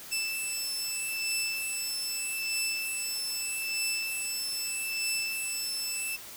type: beating tone pair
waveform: 15% pulse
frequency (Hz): 2645 / 2645.8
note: E7 / E7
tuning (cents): +5 / +6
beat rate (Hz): 0.8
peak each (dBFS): -25 / -28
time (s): 0.11-6.17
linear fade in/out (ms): 20
effects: white hiss -45 dBFS RMS until 6.36 s